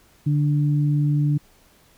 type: tone pair together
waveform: sine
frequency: 146.85 / 293.7 Hz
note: D3 / D4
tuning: 0 / 0 cents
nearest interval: octave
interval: 1200 cents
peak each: -17 / -27 dBFS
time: 0.26-1.38 s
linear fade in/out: 10 ms
effects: pink hiss -56 dBFS RMS until 1.97 s